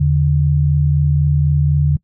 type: tone pair together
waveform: sine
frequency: 81.1 / 145.05 Hz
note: E2 / D3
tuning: -28 / -21 cents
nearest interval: minor seventh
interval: 1007 cents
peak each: -16 / -12 dBFS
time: 0-1.97 s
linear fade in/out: 10 ms
effects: noise-tail reverb RT60 0.1 s tail -24 dB re dry